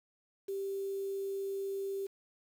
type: tone with quantisation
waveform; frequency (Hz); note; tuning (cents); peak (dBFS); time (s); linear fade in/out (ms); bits
sine; 392; G4; 0; -34; 0.48-2.07; 10; 9
effects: none